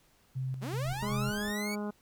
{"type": "tone with tremolo", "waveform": "sine", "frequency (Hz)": 130.81, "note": "C3", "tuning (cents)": 0, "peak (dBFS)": -31, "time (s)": [0.35, 1.31], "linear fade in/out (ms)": 20, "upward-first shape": "square", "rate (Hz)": 2.6, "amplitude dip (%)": 50}
{"type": "linear sweep", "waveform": "sawtooth", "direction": "up", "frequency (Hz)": [170.1, 2299], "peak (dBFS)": -33, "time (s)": [0.61, 1.76], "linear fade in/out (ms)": 20}
{"type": "noise", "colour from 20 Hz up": "brown", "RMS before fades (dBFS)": -46, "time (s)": [0.84, 1.52], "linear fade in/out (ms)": 5}
{"type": "harmonic tone", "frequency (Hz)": 207.7, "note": "G#3", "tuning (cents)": 0, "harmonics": [1, 2, 3, 4, 5, 6, 7], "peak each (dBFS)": [-34, -40, -44, -46, -48, -50, -51], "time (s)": [1.02, 1.91], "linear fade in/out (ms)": 10}
{"effects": ["pink hiss -66 dBFS RMS until 2.01 s"]}